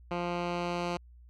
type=tone with low-pass filter sweep; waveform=10% pulse; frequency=174.61 Hz; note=F3; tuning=in tune; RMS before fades=-33 dBFS; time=0.11-0.97 s; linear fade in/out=2 ms; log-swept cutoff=2600 to 5100 Hz; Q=0.83; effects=added 60 Hz sine -51 dBFS peak until 1.29 s